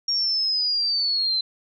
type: linear sweep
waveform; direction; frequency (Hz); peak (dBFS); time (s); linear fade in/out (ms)
sine; down; 5588 to 4052; -20; 0.08-1.41; 5
effects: none